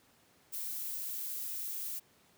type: noise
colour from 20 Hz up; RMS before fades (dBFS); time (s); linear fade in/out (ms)
violet; -39; 0.52-2; 20
effects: pink hiss -66 dBFS RMS until 2.37 s + high-pass 100 Hz 12 dB/octave